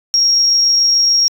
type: tone with amplitude modulation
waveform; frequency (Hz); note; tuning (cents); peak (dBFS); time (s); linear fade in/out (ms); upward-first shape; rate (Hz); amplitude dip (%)
triangle; 5588; F8; 0; -5; 0.14-1.28; 0; sine; 26.9; 25
effects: tanh soft clip ceiling -7 dBFS